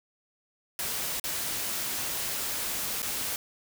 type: noise with dropouts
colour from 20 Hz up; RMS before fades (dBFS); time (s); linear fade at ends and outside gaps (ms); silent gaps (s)
white; -32; 0.79-3.36; 1; 1.198-1.24 / 3.02-3.028
effects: none